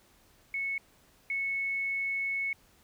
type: tone pair in turn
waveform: sine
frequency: 2203 / 2203 Hz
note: C#7 / C#7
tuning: -11 / -11 cents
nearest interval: unison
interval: 0 cents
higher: neither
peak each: -30 / -29 dBFS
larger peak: second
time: 0.54-0.78 / 1.3-2.53 s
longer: second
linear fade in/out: 2 ms
effects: pink hiss -63 dBFS RMS until 2.83 s